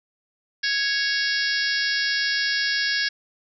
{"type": "harmonic tone", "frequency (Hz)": 554.4, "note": "C#5", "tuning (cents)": 0, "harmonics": [3, 4, 5, 6, 7, 8, 9, 10], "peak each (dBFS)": [-24, -32, -35, -33, -34, -30, -28, -31], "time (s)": [0.63, 3.09], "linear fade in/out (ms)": 10, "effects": []}